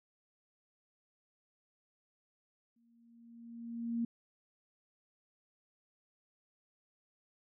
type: tone with exponential growth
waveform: sine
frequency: 233.1 Hz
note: A#3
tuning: in tune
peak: -30 dBFS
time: 2.76-4.05 s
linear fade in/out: 5 ms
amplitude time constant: 280 ms
effects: none